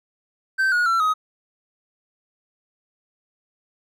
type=tone with pitch steps; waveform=triangle; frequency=1551 / 1447.1 / 1350.2 / 1259.8 Hz; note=G6 / F#6 / E6 / D#6; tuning=-19 / -39 / +41 / +21 cents; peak=-15 dBFS; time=0.58-1.14 s; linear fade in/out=20 ms; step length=140 ms; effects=none